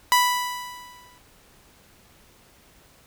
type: tone with exponential decay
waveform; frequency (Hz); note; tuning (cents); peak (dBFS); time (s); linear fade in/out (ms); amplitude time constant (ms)
sawtooth; 987.8; B5; 0; -10; 0.12-1.18; 0; 230
effects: pink hiss -55 dBFS RMS until 3.06 s